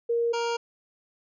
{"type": "tone pair in turn", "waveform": ["sine", "25% pulse"], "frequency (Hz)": [468.3, 468.3], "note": ["A#4", "A#4"], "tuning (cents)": [8, 8], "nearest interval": "unison", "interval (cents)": 0, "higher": "neither", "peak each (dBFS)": -22, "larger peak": "neither", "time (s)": [[0.09, 0.33], [0.33, 0.57]], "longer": "neither", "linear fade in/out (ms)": 10, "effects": ["resampled to 16000 Hz"]}